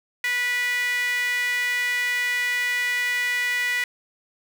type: tone with high-pass filter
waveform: sawtooth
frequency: 489.9 Hz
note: B4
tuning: 14 cents flat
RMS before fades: -24 dBFS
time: 0.24-3.84 s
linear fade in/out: 2 ms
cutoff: 2000 Hz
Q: 6.5
effects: none